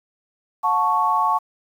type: chord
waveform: sine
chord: F# minor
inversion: none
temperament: equal with one note detuned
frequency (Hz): 722.3 / 880 / 1108.7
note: F#5 / A5 / C#6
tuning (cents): -42 / 0 / 0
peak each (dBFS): -25 / -20 / -19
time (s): 0.63-1.39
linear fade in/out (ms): 20
effects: 8-bit